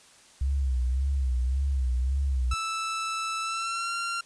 sine tone with vibrato, 65.5 Hz, C2, 2 cents sharp, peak -23 dBFS, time 0.41-2.54 s, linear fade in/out 5 ms, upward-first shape sine, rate 1.8 Hz, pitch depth 100 cents each way
sawtooth tone with pitch glide, 1318.5 to 1378.5 Hz, E6 to F6, 0 to -23 cents, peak -25 dBFS, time 2.51-4.21 s, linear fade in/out 5 ms, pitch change +77 cents, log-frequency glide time 3.41-3.94 s
effects white hiss -55 dBFS RMS until 4.25 s + resampled to 22050 Hz

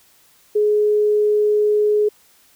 sine tone, 420.2 Hz, G#4, 20 cents sharp, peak -13 dBFS, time 0.55-2.09 s, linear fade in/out 10 ms, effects white hiss -54 dBFS RMS until 2.55 s

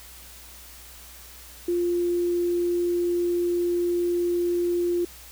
sine tone, 349.2 Hz, F4, in tune, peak -21 dBFS, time 1.68-5.05 s, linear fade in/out 5 ms, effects added 60 Hz sine -49 dBFS peak until 5.31 s + white hiss -46 dBFS RMS until 5.31 s

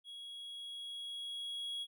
triangle tone with level ramp, 3322 Hz, G#7, in tune, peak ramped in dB -45 to -36 dBFS, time 0.04-1.87 s, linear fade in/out 50 ms, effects none

